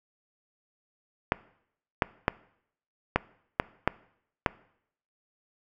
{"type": "clicks", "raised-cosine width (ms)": 0.5, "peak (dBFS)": -6, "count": 7, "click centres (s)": [1.321, 2.022, 2.281, 3.16, 3.599, 3.876, 4.462], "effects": ["noise-tail reverb RT60 0.7 s tail -21 dB re dry"]}